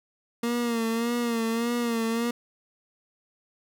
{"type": "tone with vibrato", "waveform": "30% pulse", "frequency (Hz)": 232.9, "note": "A#3", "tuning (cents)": -1, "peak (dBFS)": -22, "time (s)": [0.43, 2.31], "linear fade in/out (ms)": 5, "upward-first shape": "sine", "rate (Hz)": 1.7, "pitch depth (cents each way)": 54, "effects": []}